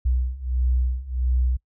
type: beating tone pair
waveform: sine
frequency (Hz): 61.74 / 63.24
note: B1 / B1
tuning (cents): 0 / +42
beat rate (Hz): 1.5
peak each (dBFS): -24 / -22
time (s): 0.05-1.57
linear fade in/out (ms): 10
effects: noise-tail reverb RT60 0.1 s tail -24 dB re dry